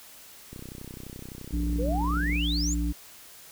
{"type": "click train", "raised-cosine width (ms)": 3, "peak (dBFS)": -28, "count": 59, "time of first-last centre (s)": [0.53, 2.36], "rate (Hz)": 31.7}
{"type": "harmonic tone", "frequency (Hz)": 58.5, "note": "A#1", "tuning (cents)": 7, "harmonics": [1, 3, 5], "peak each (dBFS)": [-26, -34, -31], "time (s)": [1.52, 2.93], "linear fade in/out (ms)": 20}
{"type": "exponential sweep", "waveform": "sine", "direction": "up", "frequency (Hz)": [447.6, 7459], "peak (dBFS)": -29, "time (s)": [1.78, 2.75], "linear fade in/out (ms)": 20}
{"effects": ["white hiss -49 dBFS RMS until 3.51 s"]}